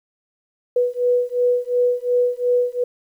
sine beating tone pair, 489.8 / 492.6 Hz, B4 / B4, -14 / -5 cents, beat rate 2.8 Hz, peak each -19 dBFS, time 0.76-2.84 s, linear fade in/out 5 ms, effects 9-bit

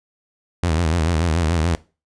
sawtooth tone with vibrato, 82.41 Hz, E2, in tune, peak -13 dBFS, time 0.63-1.75 s, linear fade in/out 0 ms, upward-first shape sine, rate 6.9 Hz, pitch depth 120 cents each way, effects noise-tail reverb RT60 0.3 s tail -19 dB re dry + resampled to 22050 Hz

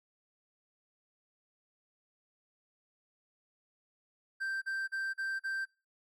triangle tone bursts, 1568 Hz, G6, in tune, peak -31 dBFS, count 5, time 4.4-5.656 s, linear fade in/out 20 ms, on 220 ms, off 39 ms, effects noise-tail reverb RT60 0.3 s tail -23 dB re dry

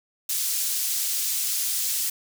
pink high-pass noise, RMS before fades -26 dBFS, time 0.29-2.1 s, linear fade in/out 5 ms, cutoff 5900 Hz, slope 12 dB/octave, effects none

